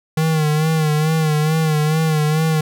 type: tone with vibrato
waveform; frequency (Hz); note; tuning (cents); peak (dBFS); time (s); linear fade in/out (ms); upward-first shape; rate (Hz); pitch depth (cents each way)
square; 155.56; D#3; 0; -15; 0.17-2.61; 5; sine; 2.3; 54
effects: none